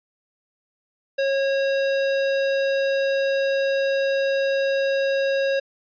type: tone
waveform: square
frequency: 546 Hz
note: C#5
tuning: 26 cents flat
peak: -20 dBFS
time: 1.18-5.6 s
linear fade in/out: 10 ms
effects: resampled to 11025 Hz